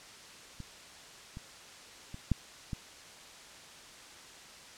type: clicks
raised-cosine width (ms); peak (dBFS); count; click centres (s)
5; -30 / -30 / -30 / -14 / -23; 5; 0.603 / 1.371 / 2.144 / 2.317 / 2.732
effects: white hiss -51 dBFS RMS until 4.77 s + low-pass 7000 Hz 12 dB/octave